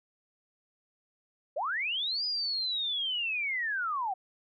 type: linear two-way sweep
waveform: sine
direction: up then down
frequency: 503 to 4978 to 723 Hz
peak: -29 dBFS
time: 1.56-4.14 s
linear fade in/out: 10 ms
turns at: 2.25 s
effects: none